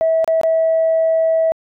sine tone with dropouts, 649 Hz, E5, 27 cents flat, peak -11 dBFS, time 0.01-1.52 s, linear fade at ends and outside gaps 0 ms, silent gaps 0.244-0.277 / 0.413-0.434 s, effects tanh soft clip ceiling -8 dBFS

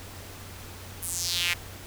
sawtooth tone with high-pass filter sweep, 174.61 Hz, F3, in tune, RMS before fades -29 dBFS, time 1.02-1.54 s, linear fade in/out 10 ms, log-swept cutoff 11000 to 2100 Hz, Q 2.9, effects added 93 Hz sine -44 dBFS peak until 1.86 s + pink hiss -44 dBFS RMS until 1.86 s

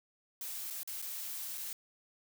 blue noise with dropouts, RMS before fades -41 dBFS, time 0.41-1.73 s, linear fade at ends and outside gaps 1 ms, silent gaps 0.702-0.706 / 0.832-0.875 / 1.018-1.024 / 1.576-1.579 s, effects none

